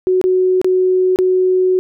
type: tone with dropouts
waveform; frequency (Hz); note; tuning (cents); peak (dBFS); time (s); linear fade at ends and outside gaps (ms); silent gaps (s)
sine; 370; F#4; 0; -10; 0.07-1.79; 0; 0.214-0.24 / 0.615-0.645 / 1.16-1.188
effects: none